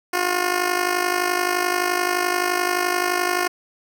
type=tone with amplitude modulation; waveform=10% pulse; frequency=358.1 Hz; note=F4; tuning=43 cents sharp; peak=-8 dBFS; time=0.13-3.48 s; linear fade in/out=10 ms; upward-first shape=sine; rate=51.6 Hz; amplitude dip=70%; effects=none